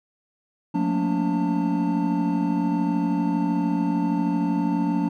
triangle tone cluster, 179.3 / 220.7 / 233.7 / 285.8 / 898 Hz, F3 / A3 / A#3 / D4 / A5, +46 / +5 / +5 / -47 / +35 cents, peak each -23 / -28 / -27 / -22 / -30 dBFS, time 0.74-5.09 s, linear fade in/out 10 ms, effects none

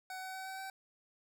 25% pulse tone with pitch steps, 750 / 754.8 / 759.6 / 764.4 / 769.3 Hz, F#5 / F#5 / F#5 / G5 / G5, +23 / +34 / +45 / -44 / -33 cents, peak -38 dBFS, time 0.1-0.7 s, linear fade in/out 2 ms, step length 120 ms, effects none

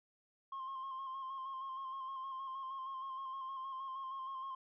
sine tone with vibrato, 1065 Hz, C6, 30 cents sharp, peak -39 dBFS, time 0.52-4.55 s, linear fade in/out 5 ms, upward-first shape square, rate 6.4 Hz, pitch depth 27 cents each way, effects tanh soft clip ceiling -39 dBFS

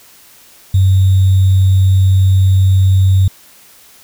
sine tone with sample-and-hold, 95 Hz, F#2, 46 cents sharp, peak -6 dBFS, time 0.74-3.28 s, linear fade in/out 5 ms, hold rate 3675 Hz, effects white hiss -43 dBFS RMS until 4.03 s

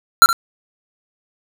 square tone with echo, 1365 Hz, F6, 40 cents flat, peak -3 dBFS, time 0.22-0.26 s, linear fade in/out 0 ms, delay 69 ms, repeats 1, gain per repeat -13 dB, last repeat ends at 0.329 s, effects 7-bit

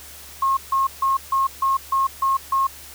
sine tone bursts, 1079 Hz, C#6, 47 cents flat, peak -16 dBFS, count 8, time 0.42-2.67 s, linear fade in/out 5 ms, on 150 ms, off 150 ms, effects added 72 Hz sine -48 dBFS peak until 2.94 s + white hiss -41 dBFS RMS until 2.94 s

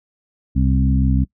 harmonic tone with a mistuned harmonic, 65.7 Hz, C2, 8 cents sharp, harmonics 1 / 2 / 3 / 4, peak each -16 / -19 / -21 / -22 dBFS, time 0.55-1.25 s, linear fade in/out 20 ms, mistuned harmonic 1, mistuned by +37 cents, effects noise-tail reverb RT60 0.1 s tail -23 dB re dry

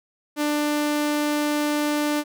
sawtooth tone, 296.4 Hz, D4, 16 cents sharp, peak -17 dBFS, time 0.36-2.24 s, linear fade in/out 50 ms, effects none

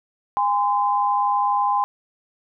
sine tone pair together, 815.9 / 1028 Hz, G#5 / C6, -31 / -31 cents, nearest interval major third, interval 400 cents, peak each -20 dBFS, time 0.37-1.84 s, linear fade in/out 0 ms, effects none

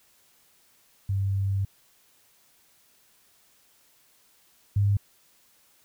sine tone pair in turn, 97.9 / 100.94 Hz, G2 / G#2, -2 / -49 cents, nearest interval minor second, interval 53 cents, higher second, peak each -23 / -19 dBFS, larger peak second, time 1.09-1.65 / 4.76-4.97 s, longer first, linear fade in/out 5 ms, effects white hiss -62 dBFS RMS until 5.84 s

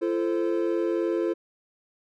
triangle chord, F major, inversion none, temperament equal with one note detuned, 340.9 / 440 / 523.3 Hz, F4 / A4 / C5, -42 / 0 / 0 cents, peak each -23 / -27 / -29 dBFS, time 0.01-1.34 s, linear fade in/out 20 ms, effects none

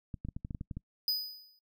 clicks, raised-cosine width 5 ms, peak -26 dBFS, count 10, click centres 0.142 / 0.25 / 0.287 / 0.365 / 0.449 / 0.508 / 0.548 / 0.611 / 0.712 / 0.77 s
square tone with exponential decay, 4978 Hz, D#8, in tune, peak -26 dBFS, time 1.08-1.59 s, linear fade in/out 1 ms, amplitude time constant 110 ms
effects noise-tail reverb RT60 0.1 s tail -26 dB re dry

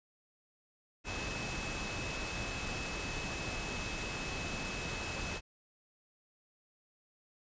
sine tone in noise, 2584 Hz, E7, 35 cents flat, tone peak -43 dBFS, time 1.04-5.41 s, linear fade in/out 50 ms, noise pink, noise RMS -39 dBFS, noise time 1.04-5.41 s, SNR -7 dB, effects resampled to 16000 Hz

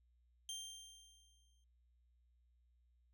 25% pulse tone with exponential decay, 3166 Hz, G7, 17 cents sharp, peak -39 dBFS, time 0.49-1.64 s, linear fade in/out 1 ms, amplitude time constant 250 ms, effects added 60 Hz sine -70 dBFS peak until 3.13 s

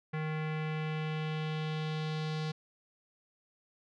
square tone with low-pass filter sweep, 155.56 Hz, D#3, in tune, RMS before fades -35 dBFS, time 0.13-2.52 s, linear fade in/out 10 ms, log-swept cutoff 2100 to 4400 Hz, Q 2.2, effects none

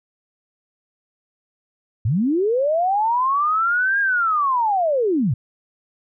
sine linear two-way sweep, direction up then down, 92.5 to 1637 to 102 Hz, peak -16 dBFS, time 2.05-5.34 s, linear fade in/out 5 ms, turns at 4 s, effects none

